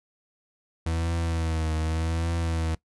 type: tone with vibrato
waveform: 40% pulse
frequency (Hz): 81.3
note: E2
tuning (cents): -23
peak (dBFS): -24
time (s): 0.86-2.75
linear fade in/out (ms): 5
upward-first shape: triangle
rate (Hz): 0.85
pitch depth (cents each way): 61
effects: noise-tail reverb RT60 0.1 s tail -20 dB re dry + resampled to 24000 Hz